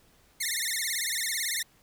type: tone with vibrato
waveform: 10% pulse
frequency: 1970 Hz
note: B6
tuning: 5 cents flat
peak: -19 dBFS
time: 0.4-1.63 s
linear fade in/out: 10 ms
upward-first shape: sine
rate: 18 Hz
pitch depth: 190 cents each way
effects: pink hiss -62 dBFS RMS until 1.82 s